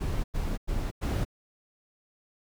brown noise bursts, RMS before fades -29 dBFS, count 4, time 0-1.251 s, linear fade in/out 20 ms, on 240 ms, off 97 ms, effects none

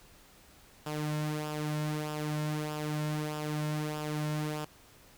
sawtooth tone with flanger, 151.6 Hz, D#3, 45 cents flat, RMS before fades -34 dBFS, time 0.86-4.65 s, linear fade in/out 5 ms, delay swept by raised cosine 0.47 to 2.57 ms, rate 1.6 Hz, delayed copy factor -0.55, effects pink hiss -58 dBFS RMS until 5.17 s

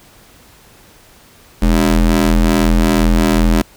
25% pulse ring-modulated tone, 82.41 Hz, E2, in tune, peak -3 dBFS, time 1.62-3.62 s, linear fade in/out 5 ms, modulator 125 Hz, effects pink hiss -45 dBFS RMS until 3.76 s

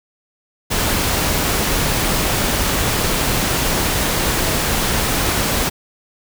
pink noise, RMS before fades -18 dBFS, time 0.7-5.7 s, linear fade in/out 20 ms, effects none

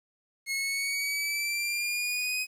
sawtooth exponential sweep, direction up, 2165 to 2520 Hz, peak -25 dBFS, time 0.46-2.47 s, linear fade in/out 50 ms, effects resampled to 32000 Hz + 10-bit

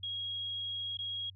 sine tone with dropouts, 3291 Hz, G#7, 16 cents flat, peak -35 dBFS, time 0.03-1.3 s, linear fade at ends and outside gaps 5 ms, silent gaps 0.972-0.988 s, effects added 95 Hz sine -52 dBFS peak until 1.35 s

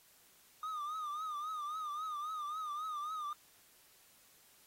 triangle tone with vibrato, 1224 Hz, D#6, 29 cents flat, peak -36 dBFS, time 0.63-3.33 s, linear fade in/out 2 ms, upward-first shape triangle, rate 3.7 Hz, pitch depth 100 cents each way, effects white hiss -65 dBFS RMS until 4.66 s + AAC 48 kbps

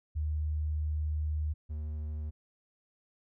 sine / triangle tone pair in turn, 76.4 / 76.06 Hz, D#2 / D#2, -31 / -39 cents, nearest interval unison, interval 8 cents, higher first, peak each -29 / -32 dBFS, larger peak first, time 0.15-1.54 / 1.69-2.31 s, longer first, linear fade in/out 20 ms, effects none

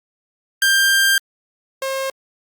sawtooth tone pair in turn, 1588 / 535.5 Hz, G6 / C5, +22 / +40 cents, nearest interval octave + perfect fifth, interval 1882 cents, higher first, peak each -9 / -17 dBFS, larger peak first, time 0.62-1.18 / 1.82-2.1 s, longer first, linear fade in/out 2 ms, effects Opus 48 kbps

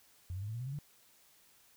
sine tone with pitch steps, 89.8 / 96.25 / 103.15 / 110.56 / 118.49 / 127 / 136.11 / 145.88 Hz, F2 / G2 / G#2 / A2 / A#2 / B2 / C#3 / D3, +49 / -31 / -11 / +9 / +29 / +49 / -31 / -11 cents, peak -37 dBFS, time 0.3-0.788 s, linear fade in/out 0 ms, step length 61 ms, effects white hiss -65 dBFS RMS until 1.76 s

